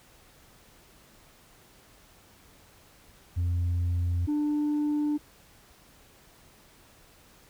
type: tone pair in turn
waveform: sine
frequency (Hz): 87.31 / 296.9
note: F2 / D4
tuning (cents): 0 / +19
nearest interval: octave + major sixth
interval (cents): 2119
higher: second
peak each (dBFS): -22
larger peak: neither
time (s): 3.36-4.27 / 4.27-5.18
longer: neither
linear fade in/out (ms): 20
effects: tanh soft clip ceiling -23 dBFS + pink hiss -57 dBFS RMS until 7.49 s